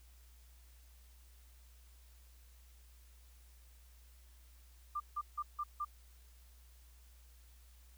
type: tone bursts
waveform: sine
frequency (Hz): 1192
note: D6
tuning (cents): +25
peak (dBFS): -35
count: 5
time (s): 4.95-5.85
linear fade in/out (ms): 10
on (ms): 52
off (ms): 160
effects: added 60 Hz sine -58 dBFS peak until 7.97 s + white hiss -68 dBFS RMS until 7.97 s